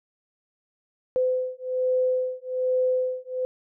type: beating tone pair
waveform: sine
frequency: 509 / 510.2 Hz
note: C5 / C5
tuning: -48 / -44 cents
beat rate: 1.2 Hz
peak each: -25 dBFS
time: 1.16-3.45 s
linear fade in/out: 0 ms
effects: none